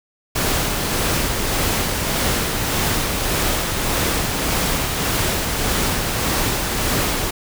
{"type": "noise with tremolo", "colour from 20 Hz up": "pink", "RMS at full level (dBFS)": -19, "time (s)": [0.35, 7.31], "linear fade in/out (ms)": 10, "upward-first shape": "sine", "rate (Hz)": 1.7, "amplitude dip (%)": 30, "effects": []}